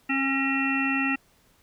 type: harmonic tone with a mistuned harmonic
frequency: 271 Hz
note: C#4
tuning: 39 cents flat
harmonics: 1 / 3 / 5 / 7 / 9 / 10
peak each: -26 / -35 / -33 / -29 / -36 / -28 dBFS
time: 0.09-1.16 s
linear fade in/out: 10 ms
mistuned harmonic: 9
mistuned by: -16 cents
effects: pink hiss -62 dBFS RMS until 1.62 s